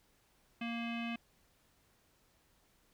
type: tone with low-pass filter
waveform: square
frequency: 233.1 Hz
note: A#3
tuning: in tune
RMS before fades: -39 dBFS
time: 0.61-1.16 s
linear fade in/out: 5 ms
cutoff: 2700 Hz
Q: 5.5
effects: pink hiss -71 dBFS RMS until 2.93 s